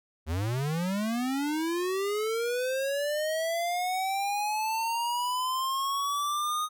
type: linear sweep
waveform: square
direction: up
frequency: 73.42 to 1244.5 Hz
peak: -28 dBFS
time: 0.26-6.69 s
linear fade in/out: 50 ms
effects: none